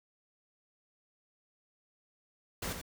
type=noise with echo; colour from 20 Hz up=pink; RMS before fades=-37 dBFS; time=2.62-2.73 s; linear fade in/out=5 ms; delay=85 ms; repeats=1; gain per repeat=-6 dB; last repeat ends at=2.815 s; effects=none